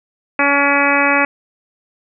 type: harmonic tone with a mistuned harmonic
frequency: 282.8 Hz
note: C#4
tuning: 35 cents sharp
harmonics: 1 / 2 / 3 / 4 / 5 / 6 / 7 / 8 / 9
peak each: -20 / -20 / -20 / -20 / -20 / -20 / -20 / -20 / -20 dBFS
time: 0.39-1.25 s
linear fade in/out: 2 ms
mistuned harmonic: 8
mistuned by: +17 cents
effects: none